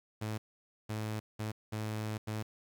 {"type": "tone bursts at uneven times", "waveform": "sawtooth", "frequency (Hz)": 108.1, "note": "A2", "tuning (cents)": -30, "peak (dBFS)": -31, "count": 5, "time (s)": [[0.21, 0.38], [0.89, 1.2], [1.39, 1.52], [1.72, 2.18], [2.27, 2.43]], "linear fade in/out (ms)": 10, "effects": ["10-bit"]}